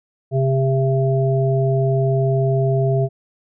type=harmonic tone; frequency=133.5 Hz; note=C3; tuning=35 cents sharp; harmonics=1 / 3 / 5; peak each=-16 / -21 / -23 dBFS; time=0.31-3.09 s; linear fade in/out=50 ms; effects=none